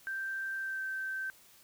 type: tone with pitch glide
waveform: sine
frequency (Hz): 1568 to 1551.8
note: G6 to G6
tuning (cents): 0 to -18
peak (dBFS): -34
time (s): 0.07-1.3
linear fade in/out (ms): 0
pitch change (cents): -18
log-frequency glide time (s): 0.59-0.83
effects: white hiss -60 dBFS RMS until 1.63 s